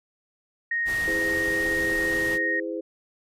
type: tone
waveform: sine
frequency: 1864.7 Hz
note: A#6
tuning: in tune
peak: -23 dBFS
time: 0.71-2.6 s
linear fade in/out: 5 ms
type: noise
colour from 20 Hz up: pink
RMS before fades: -36 dBFS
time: 0.85-2.39 s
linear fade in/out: 50 ms
type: chord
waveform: sine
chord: E augmented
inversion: none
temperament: just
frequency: 329.6 / 412 / 515 Hz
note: E4 / G#4 / B#4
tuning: 0 / -14 / -28 cents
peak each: -31 / -34 / -32 dBFS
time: 1.07-2.81 s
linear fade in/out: 10 ms
effects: resampled to 32000 Hz